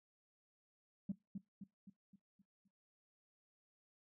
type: tone with echo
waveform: sine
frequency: 196 Hz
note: G3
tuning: in tune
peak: -35 dBFS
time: 1.09-1.12 s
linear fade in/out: 5 ms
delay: 260 ms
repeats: 6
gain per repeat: -6 dB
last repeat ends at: 2.68 s
effects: noise-tail reverb RT60 0.2 s tail -21 dB re dry + tanh soft clip ceiling -33 dBFS